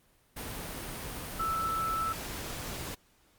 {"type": "tone in noise", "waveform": "sine", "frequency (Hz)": 1318.5, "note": "E6", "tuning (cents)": 0, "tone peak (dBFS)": -29, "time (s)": [1.39, 2.13], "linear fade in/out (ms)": 10, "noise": "pink", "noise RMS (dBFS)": -39, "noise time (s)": [0.36, 2.95], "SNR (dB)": 7, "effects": ["pink hiss -66 dBFS RMS until 3.38 s", "Opus 32 kbps"]}